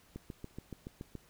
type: click train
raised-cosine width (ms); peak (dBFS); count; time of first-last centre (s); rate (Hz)
3; -29; 8; 0.16-1.153; 7.05
effects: pink hiss -64 dBFS RMS until 1.29 s